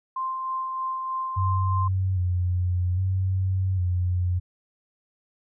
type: tone with tremolo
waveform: sine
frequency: 1046.5 Hz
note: C6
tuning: in tune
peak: -25 dBFS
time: 0.16-1.88 s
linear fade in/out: 5 ms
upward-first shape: sine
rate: 3.2 Hz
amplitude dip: 30%
type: tone with vibrato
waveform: sine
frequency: 92 Hz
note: F#2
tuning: 9 cents flat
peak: -21 dBFS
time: 1.36-4.4 s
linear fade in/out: 20 ms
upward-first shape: square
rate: 0.62 Hz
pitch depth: 43 cents each way
effects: none